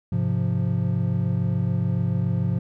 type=chord; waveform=triangle; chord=F minor; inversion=first; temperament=equal; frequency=103.83 / 130.81 / 174.61 Hz; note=Ab2 / C3 / F3; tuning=0 / 0 / 0 cents; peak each=-23 dBFS; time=0.12-2.59 s; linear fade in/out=5 ms; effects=none